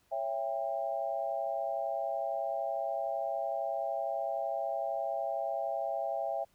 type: chord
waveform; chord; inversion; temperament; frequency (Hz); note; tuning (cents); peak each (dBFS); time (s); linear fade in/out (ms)
sine; C# diminished; none; just; 554.4 / 665.2 / 798.3; C#5 / E5 / G5; 0 / +16 / +31; -38 / -34 / -36; 0.11-6.45; 20
effects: pink hiss -70 dBFS RMS until 6.54 s